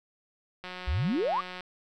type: click train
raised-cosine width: 0.3 ms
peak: -24 dBFS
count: 177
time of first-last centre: 0.64-1.607 s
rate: 182 Hz
type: exponential sweep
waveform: sine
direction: up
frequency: 57.7 to 1238 Hz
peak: -25 dBFS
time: 0.87-1.41 s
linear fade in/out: 10 ms
effects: none

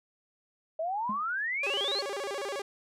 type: exponential sweep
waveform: sine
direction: up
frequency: 622.3 to 4435 Hz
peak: -29 dBFS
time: 0.79-2.01 s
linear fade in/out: 5 ms
type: tone with exponential decay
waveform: triangle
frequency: 211 Hz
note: G#3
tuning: 28 cents sharp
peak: -29 dBFS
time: 1.09-1.24 s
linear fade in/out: 5 ms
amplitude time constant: 32 ms
type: tone with vibrato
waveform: sawtooth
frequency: 473.2 Hz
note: A#4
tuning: 26 cents sharp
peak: -29 dBFS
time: 1.63-2.62 s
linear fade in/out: 5 ms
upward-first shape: square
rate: 14 Hz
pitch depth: 290 cents each way
effects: low-pass 9000 Hz 12 dB/octave

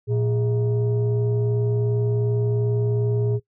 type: tone pair together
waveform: sine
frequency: 116.4 / 411.9 Hz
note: A#2 / G#4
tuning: -2 / -14 cents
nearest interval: octave + minor seventh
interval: 2188 cents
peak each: -18 / -23 dBFS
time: 0.07-3.4 s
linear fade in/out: 50 ms
effects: noise-tail reverb RT60 0.1 s tail -21 dB re dry + tanh soft clip ceiling -15 dBFS

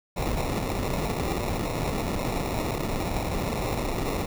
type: noise with sample-and-hold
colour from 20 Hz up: pink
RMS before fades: -28 dBFS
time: 0.16-4.26 s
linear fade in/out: 10 ms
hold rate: 1575 Hz
effects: none

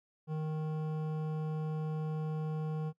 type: tone with hard clipping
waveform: triangle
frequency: 155.56 Hz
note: D#3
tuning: in tune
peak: -35 dBFS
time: 0.27-2.93 s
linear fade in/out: 50 ms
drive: 16 dB
effects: noise-tail reverb RT60 0.1 s tail -21 dB re dry

